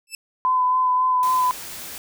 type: tone with exponential growth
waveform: 15% pulse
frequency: 2637 Hz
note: E7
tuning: in tune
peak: -19 dBFS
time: 0.07-0.15 s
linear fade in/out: 2 ms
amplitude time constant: 16 ms
type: tone with vibrato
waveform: sine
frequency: 1012 Hz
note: B5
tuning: 42 cents sharp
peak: -16 dBFS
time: 0.45-1.51 s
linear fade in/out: 0 ms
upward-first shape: sine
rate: 3.7 Hz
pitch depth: 16 cents each way
type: noise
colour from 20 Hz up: white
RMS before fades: -35 dBFS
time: 1.23-1.98 s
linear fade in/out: 0 ms
effects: none